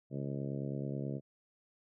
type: harmonic tone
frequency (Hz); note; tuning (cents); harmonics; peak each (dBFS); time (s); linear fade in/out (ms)
69.3; C#2; 0; 2 / 3 / 4 / 5 / 6 / 7 / 8 / 9; -38 / -42 / -44 / -46 / -48 / -49 / -50 / -51; 0.1-1.21; 50
effects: none